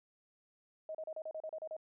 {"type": "tone bursts", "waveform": "sine", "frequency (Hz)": 630, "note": "D#5", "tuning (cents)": 21, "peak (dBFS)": -39, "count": 10, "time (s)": [0.89, 1.766], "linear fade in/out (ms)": 2, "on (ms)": 57, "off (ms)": 34, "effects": []}